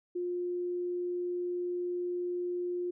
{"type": "tone", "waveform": "sine", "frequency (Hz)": 354.6, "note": "F4", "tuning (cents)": 26, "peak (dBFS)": -31, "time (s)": [0.15, 2.91], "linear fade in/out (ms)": 10, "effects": []}